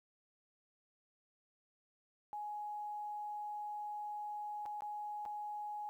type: tone with dropouts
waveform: sine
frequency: 836 Hz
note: G#5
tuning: 11 cents sharp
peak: -40 dBFS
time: 2.33-5.89 s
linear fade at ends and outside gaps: 0 ms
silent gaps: 4.656-4.661 / 4.807-4.821 / 5.253-5.26 s
effects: 12-bit